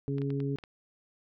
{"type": "harmonic tone", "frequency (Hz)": 139.1, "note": "C#3", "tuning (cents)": 6, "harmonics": [1, 2, 3], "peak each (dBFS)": [-31, -34, -36], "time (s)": [0.08, 0.56], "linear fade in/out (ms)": 0}
{"type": "clicks", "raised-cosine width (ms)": 0.3, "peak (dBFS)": -31, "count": 6, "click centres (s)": [0.183, 0.218, 0.304, 0.403, 0.586, 0.638]}
{"effects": []}